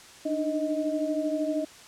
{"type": "tone cluster", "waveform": "sine", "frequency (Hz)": [296.6, 309.4, 627], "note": ["D4", "D#4", "D#5"], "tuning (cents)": [17, -10, 13], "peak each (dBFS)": [-29, -32, -29], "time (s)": [0.25, 1.65], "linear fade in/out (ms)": 10, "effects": ["white hiss -49 dBFS RMS until 1.87 s", "low-pass 8000 Hz 12 dB/octave"]}